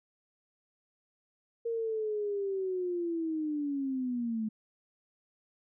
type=linear sweep; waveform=sine; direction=down; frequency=466.2 to 214.3 Hz; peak=-30 dBFS; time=1.65-4.49 s; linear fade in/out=10 ms; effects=none